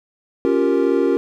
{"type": "chord", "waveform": "triangle", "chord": "G half-diminished seventh", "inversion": "second", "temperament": "equal", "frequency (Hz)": [277.2, 349.2, 392, 466.2], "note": ["Db4", "F4", "G4", "Bb4"], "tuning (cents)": [0, 0, 0, 0], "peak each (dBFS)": -18, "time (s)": [0.45, 1.17], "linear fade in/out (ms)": 0, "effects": []}